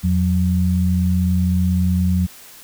sine tone pair together, 85.7 / 181.59 Hz, F2 / F#3, -32 / -32 cents, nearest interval octave + minor second, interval 1300 cents, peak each -17 dBFS, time 0.03-2.27 s, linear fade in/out 20 ms, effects white hiss -42 dBFS RMS until 2.63 s

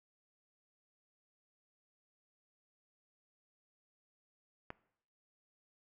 click, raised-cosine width 0.5 ms, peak -27 dBFS, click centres 4.704 s, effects noise-tail reverb RT60 0.7 s tail -20 dB re dry

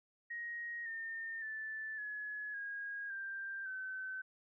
sine tone with pitch steps, 1881 / 1816.9 / 1755 / 1695.3 / 1637.5 / 1581.7 / 1527.8 Hz, A#6 / A#6 / A6 / G#6 / G#6 / G6 / G6, +15 / -45 / -5 / +35 / -25 / +15 / -45 cents, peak -40 dBFS, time 0.3-4.22 s, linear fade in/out 10 ms, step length 560 ms, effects none

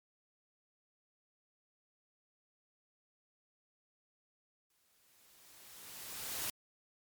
white noise with exponential growth, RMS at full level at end -37 dBFS, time 4.7-6.5 s, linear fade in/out 2 ms, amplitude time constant 390 ms, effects MP3 96 kbps

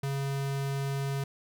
square tone, 138.1 Hz, C#3, 6 cents flat, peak -30 dBFS, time 0.03-1.24 s, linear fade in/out 5 ms, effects none

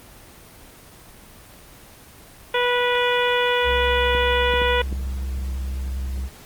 harmonic tone, 489.5 Hz, B4, 15 cents flat, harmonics 1 / 2 / 3 / 4 / 5 / 6 / 7, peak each -21 / -24 / -26 / -27 / -28 / -29 / -29 dBFS, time 2.54-4.82 s, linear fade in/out 5 ms
triangle tone with vibrato, 65.7 Hz, C2, 8 cents sharp, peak -22 dBFS, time 3.63-6.3 s, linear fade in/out 50 ms, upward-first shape sine, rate 9.9 Hz, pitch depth 14 cents each way
clicks, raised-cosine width 3 ms, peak -19 dBFS, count 4, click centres 4.15 / 4.538 / 4.618 / 4.927 s
effects pink hiss -45 dBFS RMS until 6.45 s + Opus 24 kbps

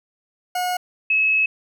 40% pulse / sine tone pair in turn, 724 / 2580 Hz, F#5 / E7, -38 / -38 cents, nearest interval octave + minor seventh, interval 2200 cents, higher second, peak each -20 / -15 dBFS, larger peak second, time 0.55-0.77 / 1.1-1.46 s, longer second, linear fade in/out 5 ms, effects none

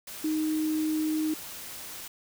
sine tone in noise, 311.1 Hz, D#4, in tune, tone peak -25 dBFS, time 0.24-1.34 s, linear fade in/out 5 ms, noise white, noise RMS -41 dBFS, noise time 0.07-2.08 s, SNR +13 dB, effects none

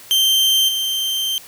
40% pulse tone with level steps, 3136 Hz, G7, in tune, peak -12 / -18 dBFS, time 0.11-1.38 s, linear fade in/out 0 ms, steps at 0.68 s, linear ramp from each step 10 ms, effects white hiss -41 dBFS RMS until 1.47 s

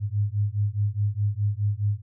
sine beating tone pair, 100.9 / 105.7 Hz, G#2 / G#2, -49 / +31 cents, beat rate 4.8 Hz, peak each -25 / -25 dBFS, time 0-2.02 s, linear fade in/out 50 ms, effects none

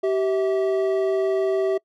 triangle tone pair together, 385.9 / 649 Hz, G4 / E5, -27 / -27 cents, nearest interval major sixth, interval 900 cents, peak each -18 / -23 dBFS, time 0.03-1.78 s, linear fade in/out 10 ms, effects noise-tail reverb RT60 0.1 s tail -24 dB re dry

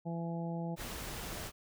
harmonic tone, 168.1 Hz, E3, 34 cents sharp, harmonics 1 / 2 / 3 / 4 / 5, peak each -36 / -45 / -46 / -46 / -47 dBFS, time 0.05-0.76 s, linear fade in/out 20 ms
pink noise, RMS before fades -42 dBFS, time 0.76-1.52 s, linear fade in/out 50 ms
effects none

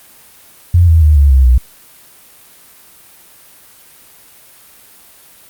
sine tone with pitch steps, 87.31 / 81.46 / 76.01 / 70.92 / 66.17 / 61.74 Hz, F2 / E2 / D#2 / C#2 / C2 / B1, 0 / -20 / -40 / +40 / +20 / 0 cents, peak -4 dBFS, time 0.74-1.58 s, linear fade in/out 5 ms, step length 140 ms, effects white hiss -42 dBFS RMS until 5.49 s + Opus 32 kbps

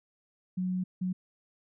sine tone bursts at uneven times, 183.6 Hz, F#3, 13 cents flat, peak -28 dBFS, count 2, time 0.57-0.84 / 1.01-1.13 s, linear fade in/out 10 ms, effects none

